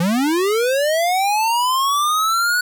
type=linear sweep; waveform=square; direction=up; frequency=162.1 to 1480 Hz; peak=-16 dBFS; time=0-2.61 s; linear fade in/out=5 ms; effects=none